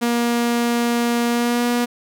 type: tone with pitch glide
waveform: sawtooth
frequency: 237.1 to 241 Hz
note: A#3 to B3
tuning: +30 to -42 cents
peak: -13 dBFS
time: 0.01-1.86 s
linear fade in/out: 20 ms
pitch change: +28 cents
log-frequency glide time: 1.28-1.65 s
effects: none